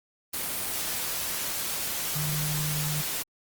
sine tone in noise, 150.6 Hz, D3, 44 cents sharp, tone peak -29 dBFS, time 2.15-3.02 s, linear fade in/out 10 ms, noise white, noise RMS -31 dBFS, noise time 0.33-3.23 s, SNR -1 dB, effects Opus 24 kbps

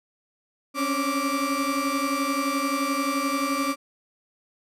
35% pulse tone cluster, 270.5 / 282 / 1171 Hz, C#4 / C#4 / D6, -42 / +30 / -5 cents, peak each -27 / -27 / -25 dBFS, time 0.74-3.76 s, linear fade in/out 50 ms, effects resampled to 32000 Hz

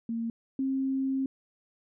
sine tone pair in turn, 229.6 / 267.3 Hz, A#3 / C4, -26 / +37 cents, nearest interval minor third, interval 263 cents, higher second, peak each -29 / -26 dBFS, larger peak second, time 0.09-0.3 / 0.59-1.26 s, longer second, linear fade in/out 2 ms, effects none

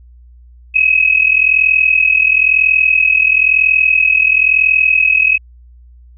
sine tone pair together, 2532 / 2573 Hz, D#7 / E7, +30 / -43 cents, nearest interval unison, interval 27 cents, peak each -11 dBFS, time 0.74-5.38 s, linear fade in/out 20 ms, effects added 60 Hz sine -38 dBFS peak until 6.17 s

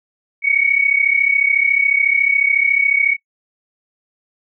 sine tone pair together, 2217 / 2251 Hz, C#7 / C#7, 0 / +26 cents, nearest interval unison, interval 26 cents, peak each -15 dBFS, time 0.42-3.17 s, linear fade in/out 50 ms, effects noise-tail reverb RT60 0.1 s tail -23 dB re dry

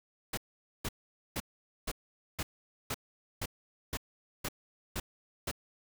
pink noise bursts, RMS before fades -35 dBFS, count 11, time 0.33-5.514 s, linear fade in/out 5 ms, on 44 ms, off 470 ms, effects none

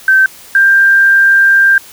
sine tone pair in turn, 1549 / 1587 Hz, G6 / G6, -21 / +21 cents, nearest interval unison, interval 42 cents, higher second, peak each -4 dBFS, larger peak neither, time 0.08-0.26 / 0.55-1.78 s, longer second, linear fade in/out 2 ms, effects white hiss -36 dBFS RMS until 1.92 s

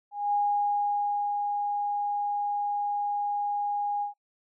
sine tone with ADSR envelope, 820 Hz, G#5, 22 cents flat, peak -22 dBFS, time 0.11-4.14 s, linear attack 220 ms, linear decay 1000 ms, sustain -4 dB, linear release 120 ms, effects noise-tail reverb RT60 0.1 s tail -24 dB re dry

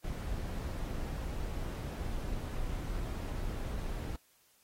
brown noise, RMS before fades -37 dBFS, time 0.04-4.16 s, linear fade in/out 2 ms, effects white hiss -68 dBFS RMS until 4.63 s + AAC 48 kbps

